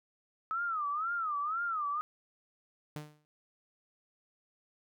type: tone with vibrato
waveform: sine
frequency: 1271 Hz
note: D#6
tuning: 36 cents sharp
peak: -31 dBFS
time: 0.51-2.01 s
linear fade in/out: 0 ms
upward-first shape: sine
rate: 2 Hz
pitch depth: 180 cents each way
type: tone with exponential decay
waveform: sawtooth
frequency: 150.5 Hz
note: D3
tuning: 43 cents sharp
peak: -33 dBFS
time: 2.96-3.25 s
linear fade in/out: 0 ms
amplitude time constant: 62 ms
effects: none